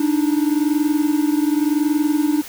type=tone pair together; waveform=triangle; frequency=293.7 / 314.6 Hz; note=D4 / D#4; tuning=0 / +19 cents; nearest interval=minor second; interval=119 cents; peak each=-15 / -18 dBFS; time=0-2.42 s; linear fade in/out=5 ms; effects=white hiss -36 dBFS RMS until 2.48 s